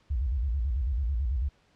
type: tone with vibrato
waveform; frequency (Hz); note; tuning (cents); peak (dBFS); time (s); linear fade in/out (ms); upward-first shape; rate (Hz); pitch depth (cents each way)
sine; 63.3; B1; +43; -25; 0.1-1.49; 10; square; 9.1; 200
effects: pink hiss -65 dBFS RMS until 1.75 s + low-pass 5000 Hz 12 dB/octave